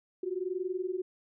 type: tone pair together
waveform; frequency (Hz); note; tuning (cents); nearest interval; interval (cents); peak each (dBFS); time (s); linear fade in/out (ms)
sine; 357.9 / 378.7; F4 / F#4; +42 / +40; minor second; 98; -34 / -34; 0.23-1.02; 5
effects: none